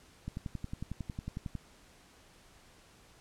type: click train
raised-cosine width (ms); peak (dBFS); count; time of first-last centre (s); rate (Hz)
5; -25; 15; 0.28-1.553; 11
effects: pink hiss -60 dBFS RMS until 3.2 s + low-pass 10000 Hz 12 dB/octave